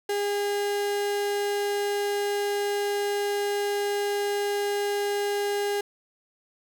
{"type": "tone", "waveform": "35% pulse", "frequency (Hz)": 407.2, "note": "G#4", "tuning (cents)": -34, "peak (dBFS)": -23, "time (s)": [0.09, 5.81], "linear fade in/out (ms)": 5, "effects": []}